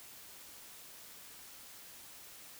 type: silence
effects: white hiss -53 dBFS RMS until 2.59 s